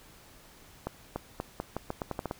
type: accelerating click train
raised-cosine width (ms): 1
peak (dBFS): -18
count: 11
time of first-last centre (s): 0.87-2.311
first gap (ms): 290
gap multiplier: 0.83
effects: pink hiss -55 dBFS RMS until 2.39 s